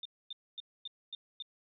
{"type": "tone bursts", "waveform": "sine", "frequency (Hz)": 3617, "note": "A7", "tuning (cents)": 47, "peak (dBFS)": -39, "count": 6, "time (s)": [0.03, 1.424], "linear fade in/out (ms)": 2, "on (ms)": 24, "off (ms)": 250, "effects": []}